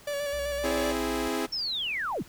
45% pulse tone with vibrato, 574 Hz, D5, 40 cents flat, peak -29 dBFS, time 0.07-0.92 s, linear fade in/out 5 ms, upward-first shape square, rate 7.8 Hz, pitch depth 24 cents each way
triangle tone with pitch glide, 61.5 to 57.38 Hz, B1 to A#1, -7 to -27 cents, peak -37 dBFS, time 0.33-1.28 s, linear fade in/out 0 ms, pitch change -120 cents, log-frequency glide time 0.53-1.03 s
sawtooth chord, C augmented, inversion none, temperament equal, 261.6 / 329.6 / 415.3 Hz, C4 / E4 / G#4, 0 / 0 / 0 cents, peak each -28 dBFS, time 0.63-1.47 s, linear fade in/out 20 ms
sine linear sweep, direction down, 5490 to 81.8 Hz, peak -28 dBFS, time 1.52-2.23 s, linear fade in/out 10 ms
effects pink hiss -52 dBFS RMS until 2.28 s

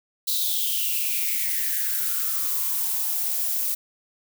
violet noise with high-pass filter sweep, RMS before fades -25 dBFS, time 0.27-3.75 s, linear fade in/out 10 ms, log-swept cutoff 4000 to 550 Hz, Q 7.5, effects none

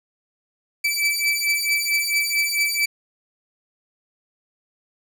sawtooth beating tone pair, 2312 / 2316.5 Hz, D7 / D7, -28 / -24 cents, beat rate 4.5 Hz, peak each -19 / -19 dBFS, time 0.84-2.86 s, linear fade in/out 10 ms, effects none

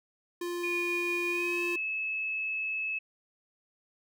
square tone, 349.2 Hz, F4, in tune, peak -33 dBFS, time 0.41-1.76 s, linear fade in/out 5 ms
sine tone with pitch glide, 2450 to 2596 Hz, D#7 to E7, -27 to -27 cents, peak -30 dBFS, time 0.63-2.99 s, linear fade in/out 10 ms, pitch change +100 cents, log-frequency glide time 1.3-1.63 s
effects none

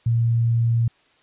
sine tone, 116.3 Hz, A#2, 4 cents flat, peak -16 dBFS, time 0.06-0.88 s, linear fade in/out 5 ms, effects white hiss -59 dBFS RMS until 1.22 s + resampled to 8000 Hz

